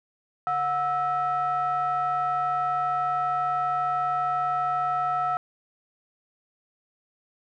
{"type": "ring-modulated tone", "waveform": "triangle", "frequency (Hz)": 293.7, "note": "D4", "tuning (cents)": 0, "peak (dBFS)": -18, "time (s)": [0.47, 5.37], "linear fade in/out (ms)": 0, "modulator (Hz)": 1020, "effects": []}